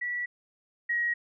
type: tone pair in turn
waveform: sine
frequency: 1947 / 1897 Hz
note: B6 / A#6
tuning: -25 / +30 cents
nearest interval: unison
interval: 45 cents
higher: first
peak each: -29 / -25 dBFS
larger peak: second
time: 0.01-0.26 / 0.89-1.14 s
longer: neither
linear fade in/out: 10 ms
effects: none